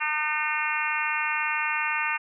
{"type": "harmonic tone with a mistuned harmonic", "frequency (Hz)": 303, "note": "D#4", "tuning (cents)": -46, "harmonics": [3, 4, 5, 6, 7, 8, 9], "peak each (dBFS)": [-32, -32, -32, -32, -32, -32, -32], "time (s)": [0, 2.18], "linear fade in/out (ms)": 20, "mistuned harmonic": 7, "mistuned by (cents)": 25, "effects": []}